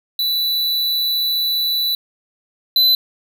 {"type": "tone pair in turn", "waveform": "square", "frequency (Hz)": [3967, 4020], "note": ["B7", "B7"], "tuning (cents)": [7, 30], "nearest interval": "unison", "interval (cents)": 23, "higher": "second", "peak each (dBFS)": [-17, -11], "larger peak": "second", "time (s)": [[0.19, 1.95], [2.76, 2.95]], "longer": "first", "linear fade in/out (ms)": 2, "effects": []}